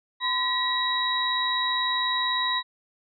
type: tone cluster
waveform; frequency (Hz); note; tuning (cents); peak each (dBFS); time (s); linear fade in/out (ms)
sine; 1019 / 1923 / 3854; C6 / B6 / B7; -46 / -47 / -43; -27 / -29 / -26; 0.2-2.63; 50
effects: none